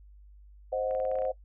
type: chord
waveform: sine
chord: C diminished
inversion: none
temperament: equal with one note detuned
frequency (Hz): 523.3 / 622.3 / 735.7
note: C5 / Eb5 / Gb5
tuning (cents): 0 / 0 / -10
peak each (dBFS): -29 / -33 / -35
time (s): 0.72-1.32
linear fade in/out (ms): 10
type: clicks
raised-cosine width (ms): 0.5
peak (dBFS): -34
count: 9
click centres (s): 0.91 / 0.95 / 1.001 / 1.052 / 1.115 / 1.155 / 1.187 / 1.22 / 1.252
effects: noise-tail reverb RT60 0.1 s tail -20 dB re dry + added 50 Hz sine -50 dBFS peak until 1.44 s